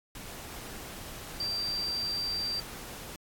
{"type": "tone in noise", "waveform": "sine", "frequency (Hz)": 4699, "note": "D8", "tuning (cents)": 0, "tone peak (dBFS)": -30, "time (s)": [1.4, 2.6], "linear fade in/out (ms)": 2, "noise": "pink", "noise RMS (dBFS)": -43, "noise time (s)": [0.15, 3.16], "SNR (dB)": 10, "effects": ["AAC 64 kbps"]}